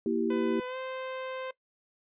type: chord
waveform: sine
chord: E diminished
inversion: second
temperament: equal with one note detuned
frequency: 233.1 / 329.6 / 390 Hz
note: Bb3 / E4 / G4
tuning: 0 / 0 / -9 cents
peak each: -30 dBFS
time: 0.06-0.6 s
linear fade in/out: 2 ms
type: tone with pitch glide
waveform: sawtooth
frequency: 502 to 519.7 Hz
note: B4 to C5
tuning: +28 to -12 cents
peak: -31 dBFS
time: 0.3-1.51 s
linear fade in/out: 5 ms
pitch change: +60 cents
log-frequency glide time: 0.66-0.77 s
effects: noise-tail reverb RT60 0.1 s tail -19 dB re dry + resampled to 8000 Hz

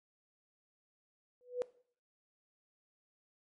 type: tone with exponential growth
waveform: sine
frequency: 493.9 Hz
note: B4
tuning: in tune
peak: -28 dBFS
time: 1.41-1.62 s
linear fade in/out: 0 ms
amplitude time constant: 45 ms
effects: noise-tail reverb RT60 0.5 s tail -19 dB re dry + MP3 48 kbps

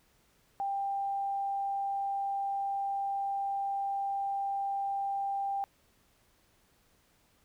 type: tone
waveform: sine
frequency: 792 Hz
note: G5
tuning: 18 cents sharp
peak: -30 dBFS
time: 0.6-5.64 s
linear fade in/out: 0 ms
effects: pink hiss -68 dBFS RMS until 7.44 s

